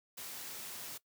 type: noise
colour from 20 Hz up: white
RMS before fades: -45 dBFS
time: 0.17-0.98 s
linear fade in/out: 10 ms
effects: noise-tail reverb RT60 0.1 s tail -19 dB re dry + high-pass 100 Hz 12 dB/octave